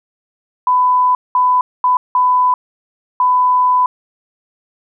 sine tone bursts at uneven times, 1000 Hz, B5, 21 cents sharp, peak -9 dBFS, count 5, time 0.67-1.15 / 1.35-1.61 / 1.84-1.97 / 2.15-2.54 / 3.2-3.86 s, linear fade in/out 2 ms, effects none

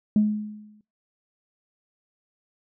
sine tone with exponential decay, 211.3 Hz, G#3, 30 cents sharp, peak -13 dBFS, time 0.16-0.81 s, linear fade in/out 2 ms, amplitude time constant 140 ms, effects noise-tail reverb RT60 0.2 s tail -20 dB re dry + tanh soft clip ceiling -11 dBFS

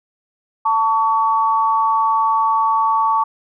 sine tone pair together, 890 / 1129.8 Hz, A5 / C#6, +20 / +33 cents, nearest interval major third, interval 413 cents, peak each -16 dBFS, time 0.65-3.24 s, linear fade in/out 10 ms, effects none

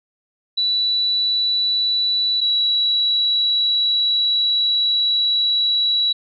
sine tone pair in turn, 3951 / 3912 Hz, B7 / B7, 0 / -17 cents, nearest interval unison, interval 17 cents, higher first, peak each -16 / -15 dBFS, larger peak second, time 0.57-2.41 / 2.41-6.13 s, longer second, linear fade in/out 10 ms, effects none

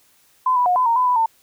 sine tone with pitch steps, 1019 / 986 / 721 / 1010 / 926 / 1005 / 991 / 901 Hz, C6 / B5 / F#5 / B5 / A#5 / B5 / B5 / A5, -46 / -3 / -45 / +39 / -12 / +30 / +6 / +41 cents, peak -14 dBFS, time 0.46-1.26 s, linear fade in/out 5 ms, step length 100 ms, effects white hiss -57 dBFS RMS until 1.42 s

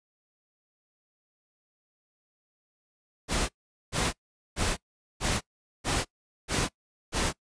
pink noise bursts, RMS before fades -27 dBFS, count 7, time 3.28-7.33 s, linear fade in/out 50 ms, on 210 ms, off 430 ms, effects noise-tail reverb RT60 0.1 s tail -22 dB re dry + resampled to 22050 Hz

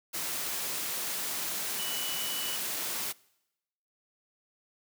sine tone in noise, 2960 Hz, F#7, in tune, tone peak -37 dBFS, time 1.78-2.57 s, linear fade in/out 20 ms, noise white, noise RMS -34 dBFS, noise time 0.13-3.13 s, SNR -6 dB, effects noise-tail reverb RT60 0.9 s tail -24 dB re dry + high-pass 150 Hz 12 dB/octave

